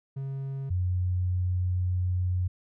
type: tone pair in turn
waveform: triangle / sine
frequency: 135.9 / 90.7 Hz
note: C#3 / F#2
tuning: -34 / -34 cents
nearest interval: perfect fifth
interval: 700 cents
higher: first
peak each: -29 / -24 dBFS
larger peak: second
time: 0.16-0.7 / 0.7-2.48 s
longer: second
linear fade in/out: 10 ms
effects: none